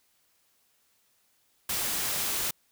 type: noise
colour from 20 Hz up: white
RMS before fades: -30 dBFS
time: 1.69-2.51 s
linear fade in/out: 5 ms
effects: white hiss -69 dBFS RMS until 2.71 s